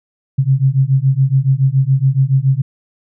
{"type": "beating tone pair", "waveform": "sine", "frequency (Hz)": [130.81, 137.91], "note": ["C3", "C#3"], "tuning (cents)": [0, -9], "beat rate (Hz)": 7.1, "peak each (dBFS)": -13, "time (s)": [0.38, 2.62], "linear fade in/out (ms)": 10, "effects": []}